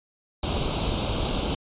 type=noise with comb filter; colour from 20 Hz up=pink; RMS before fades=-26 dBFS; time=0.43-1.55 s; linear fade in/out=5 ms; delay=0.27 ms; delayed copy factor=+0.85; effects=resampled to 8000 Hz